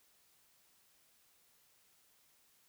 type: silence
effects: white hiss -70 dBFS RMS until 2.68 s